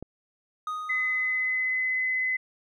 click, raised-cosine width 2 ms, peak -24 dBFS, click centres 0.026 s
triangle tone with exponential decay, 1244.5 Hz, D#6, in tune, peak -26 dBFS, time 0.67-2.05 s, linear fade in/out 2 ms, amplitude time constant 300 ms
sine tone, 2029 Hz, B6, 46 cents sharp, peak -24 dBFS, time 0.89-2.37 s, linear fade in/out 10 ms
effects none

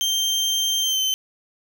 30% pulse tone with pitch glide, 3155 to 3081 Hz, G7 to G7, +10 to -31 cents, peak -17 dBFS, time 0.01-1.14 s, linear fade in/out 0 ms, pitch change -41 cents, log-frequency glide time 0.83-1 s, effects none

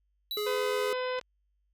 square tone with exponential decay, 3940 Hz, B7, 5 cents flat, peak -31 dBFS, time 0.31-0.91 s, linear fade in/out 1 ms, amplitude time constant 130 ms
square tone, 419 Hz, G#4, 15 cents sharp, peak -31 dBFS, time 0.37-0.93 s, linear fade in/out 2 ms
harmonic tone, 506 Hz, B4, 42 cents sharp, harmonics 1 / 2 / 3 / 4 / 5 / 6 / 7 / 8 / 10, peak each -31 / -37 / -41 / -43 / -45 / -47 / -48 / -49 / -51 dBFS, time 0.46-1.2 s, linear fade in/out 10 ms
clicks, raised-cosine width 0.2 ms, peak -28 dBFS, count 2, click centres 1.187 / 1.213 s
effects added 50 Hz sine -70 dBFS peak until 1.73 s

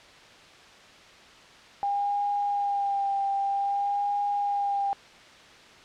sine tone with vibrato, 803 Hz, G5, 41 cents sharp, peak -24 dBFS, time 1.83-4.93 s, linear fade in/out 0 ms, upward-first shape sine, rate 0.52 Hz, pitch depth 24 cents each way, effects white hiss -50 dBFS RMS until 5.84 s + low-pass 4000 Hz 12 dB/octave

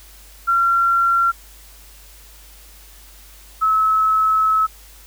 sine tone pair in turn, 1370 / 1294.9 Hz, F6 / E6, -34 / -31 cents, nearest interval minor second, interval 97 cents, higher first, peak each -13 dBFS, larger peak neither, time 0.47-1.32 / 3.61-4.67 s, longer second, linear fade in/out 20 ms, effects added 50 Hz sine -44 dBFS peak until 5.06 s + white hiss -46 dBFS RMS until 5.06 s

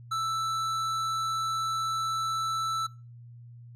sine tone with tanh clipping, 1322 Hz, E6, 5 cents sharp, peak -29 dBFS, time 0.11-2.87 s, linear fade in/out 10 ms, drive 13 dB, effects noise-tail reverb RT60 0.3 s tail -20 dB re dry + added 119 Hz sine -45 dBFS peak until 3.75 s

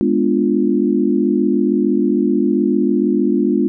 sine chord, G# diminished seventh, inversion none, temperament equal, 207.7 / 246.9 / 293.7 / 349.2 Hz, G#3 / B3 / D4 / F4, 0 / 0 / 0 / 0 cents, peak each -18 dBFS, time 0.01-3.68 s, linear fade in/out 0 ms, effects none

